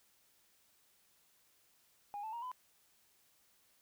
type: tone with pitch steps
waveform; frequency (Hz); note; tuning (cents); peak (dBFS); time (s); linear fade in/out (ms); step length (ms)
sine; 818 / 876.7 / 939.6 / 1007.1; G#5 / A5 / A#5 / B5; -26 / -7 / +13 / +34; -39; 2.14-2.516; 0; 94
effects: tanh soft clip ceiling -37 dBFS + white hiss -71 dBFS RMS until 3.81 s